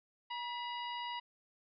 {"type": "harmonic tone with a mistuned harmonic", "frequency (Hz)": 960, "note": "B5", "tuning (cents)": -49, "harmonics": [1, 2, 3, 4, 5], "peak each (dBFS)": [-40, -47, -45, -53, -55], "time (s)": [0.3, 1.2], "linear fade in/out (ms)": 10, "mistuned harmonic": 2, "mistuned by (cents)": 66, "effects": []}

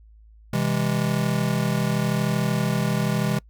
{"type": "chord", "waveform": "square", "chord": "C augmented", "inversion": "none", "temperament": "just", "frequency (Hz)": [130.81, 163.52, 204.4], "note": ["C3", "E3", "G#3"], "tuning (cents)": [0, -14, -27], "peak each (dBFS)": -26, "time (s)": [0.53, 3.39], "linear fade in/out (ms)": 5, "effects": ["noise-tail reverb RT60 0.1 s tail -25 dB re dry", "added 54 Hz sine -47 dBFS peak until 3.49 s"]}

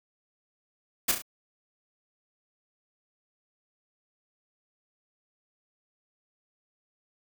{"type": "noise with echo", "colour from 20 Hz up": "white", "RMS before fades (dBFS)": -23, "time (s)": [1.08, 1.12], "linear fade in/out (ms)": 10, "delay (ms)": 34, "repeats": 3, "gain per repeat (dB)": -6, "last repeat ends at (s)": 1.222, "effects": []}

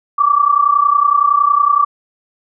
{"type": "tone pair together", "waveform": "sine", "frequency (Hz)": [1143.9, 1174.7], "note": ["D6", "D6"], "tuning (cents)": [-46, 0], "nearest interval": "unison", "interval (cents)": 46, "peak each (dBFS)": -12, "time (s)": [0.18, 1.85], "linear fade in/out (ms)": 10, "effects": []}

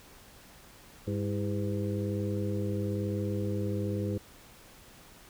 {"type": "harmonic tone with a mistuned harmonic", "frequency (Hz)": 101, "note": "G#2", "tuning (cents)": -48, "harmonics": [1, 2, 3, 4, 5], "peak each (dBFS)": [-32, -35, -37, -38, -39], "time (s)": [1.07, 4.18], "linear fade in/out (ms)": 5, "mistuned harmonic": 3, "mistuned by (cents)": 110, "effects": ["pink hiss -54 dBFS RMS until 5.29 s"]}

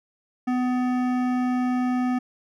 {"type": "tone with hard clipping", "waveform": "sine", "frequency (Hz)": 250.5, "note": "B3", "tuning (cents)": 25, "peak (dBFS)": -23, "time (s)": [0.47, 2.19], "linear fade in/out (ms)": 10, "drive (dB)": 14, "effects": []}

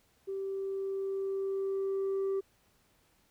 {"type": "tone with level ramp", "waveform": "sine", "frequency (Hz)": 389, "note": "G4", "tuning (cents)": -13, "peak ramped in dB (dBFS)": [-33, -26], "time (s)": [0.27, 2.41], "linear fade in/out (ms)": 20, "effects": ["tanh soft clip ceiling -28 dBFS", "pink hiss -69 dBFS RMS until 3.3 s"]}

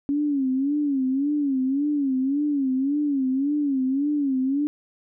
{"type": "tone with vibrato", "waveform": "sine", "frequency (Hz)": 277.2, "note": "C#4", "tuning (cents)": 0, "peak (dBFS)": -20, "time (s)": [0.09, 4.67], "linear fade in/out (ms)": 0, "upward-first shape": "sine", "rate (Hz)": 1.8, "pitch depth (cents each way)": 120, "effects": []}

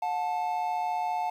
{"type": "tone pair together", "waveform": "triangle", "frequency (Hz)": [723, 877.7], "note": ["F#5", "A5"], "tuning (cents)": [-40, -5], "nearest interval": "minor third", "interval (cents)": 335, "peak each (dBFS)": -28, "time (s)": [0.02, 1.3], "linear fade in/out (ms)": 5, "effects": ["10-bit"]}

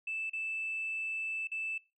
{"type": "tone with dropouts", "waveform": "sine", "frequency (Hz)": 2637, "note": "E7", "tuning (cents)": 0, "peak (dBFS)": -33, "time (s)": [0.07, 1.78], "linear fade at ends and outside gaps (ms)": 5, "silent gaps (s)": [[0.298, 0.332], [1.473, 1.516]], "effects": ["noise-tail reverb RT60 0.3 s tail -23 dB re dry", "tanh soft clip ceiling -29 dBFS"]}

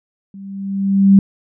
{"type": "tone with level ramp", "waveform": "sine", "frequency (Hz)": 196.1, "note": "G3", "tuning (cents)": 1, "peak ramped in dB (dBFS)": [-32, -3], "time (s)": [0.34, 1.19], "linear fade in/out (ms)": 2, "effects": []}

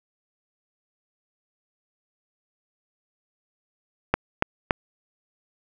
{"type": "click train", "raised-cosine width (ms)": 0.5, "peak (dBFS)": -3, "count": 3, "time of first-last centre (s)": [4.14, 4.708], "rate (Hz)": 3.52, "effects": []}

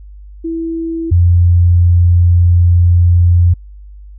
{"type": "tone pair in turn", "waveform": "sine", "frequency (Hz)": [329, 87.32], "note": ["E4", "F2"], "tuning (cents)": [-3, 0], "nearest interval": "octave + major seventh", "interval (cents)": 2297, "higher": "first", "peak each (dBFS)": [-16, -5], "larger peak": "second", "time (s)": [[0.44, 1.11], [1.11, 3.54]], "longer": "second", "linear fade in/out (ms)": 10, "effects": ["added 50 Hz sine -31 dBFS peak until 4.18 s"]}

